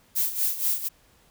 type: noise with tremolo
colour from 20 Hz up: violet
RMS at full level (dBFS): -23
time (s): 0.15-0.89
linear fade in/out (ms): 20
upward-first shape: sine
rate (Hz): 4.2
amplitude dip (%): 75
effects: pink hiss -60 dBFS RMS until 1.3 s